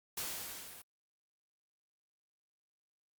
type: noise with level ramp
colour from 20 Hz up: white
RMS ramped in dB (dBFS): -38 to -52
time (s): 0.17-0.82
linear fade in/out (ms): 5
effects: Opus 48 kbps